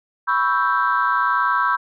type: chord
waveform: sine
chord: C# half-diminished seventh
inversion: third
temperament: equal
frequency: 987.8 / 1108.7 / 1318.5 / 1568 Hz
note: B5 / C#6 / E6 / G6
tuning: 0 / 0 / 0 / 0 cents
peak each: -21 dBFS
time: 0.27-1.77 s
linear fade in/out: 20 ms
effects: tanh soft clip ceiling -8 dBFS